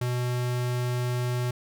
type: tone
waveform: square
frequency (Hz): 123.47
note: B2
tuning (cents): 0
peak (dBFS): -26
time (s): 0.01-1.51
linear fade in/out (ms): 5
effects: none